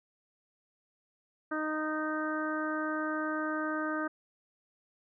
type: harmonic tone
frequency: 309.3 Hz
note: D#4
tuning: 10 cents flat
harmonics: 1 / 2 / 3 / 4 / 5 / 6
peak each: -34 / -38 / -44 / -37 / -37 / -48 dBFS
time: 1.51-4.08 s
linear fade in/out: 10 ms
effects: none